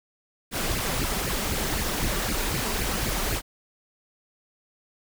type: noise with flanger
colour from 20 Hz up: pink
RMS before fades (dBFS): -27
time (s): 0.51-3.42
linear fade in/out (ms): 50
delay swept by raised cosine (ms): 0.42 to 5.22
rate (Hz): 3.9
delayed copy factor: +0.7
effects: none